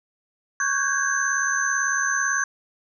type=tone cluster; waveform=sine; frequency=1113 / 1506 / 1566 / 1644 / 6180 Hz; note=C#6 / F#6 / G6 / G#6 / G8; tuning=+7 / +30 / -2 / -18 / -26 cents; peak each=-28 / -30 / -28 / -24 / -27 dBFS; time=0.6-2.44 s; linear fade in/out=2 ms; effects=none